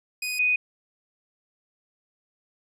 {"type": "tone pair in turn", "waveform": ["sawtooth", "sine"], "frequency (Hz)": [2489, 2489], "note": ["D#7", "D#7"], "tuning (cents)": [0, 0], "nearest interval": "unison", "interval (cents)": 0, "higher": "neither", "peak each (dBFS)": [-24, -19], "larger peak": "second", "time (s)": [[0.22, 0.39], [0.39, 0.56]], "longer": "neither", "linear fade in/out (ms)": 5, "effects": ["resampled to 32000 Hz"]}